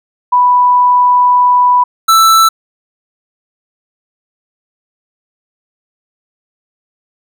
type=tone pair in turn; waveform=sine / square; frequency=987.8 / 1323.5 Hz; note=B5 / E6; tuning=0 / +7 cents; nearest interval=perfect fourth; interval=507 cents; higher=second; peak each=-5 dBFS; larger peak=neither; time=0.32-1.84 / 2.08-2.49 s; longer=first; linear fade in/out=10 ms; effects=none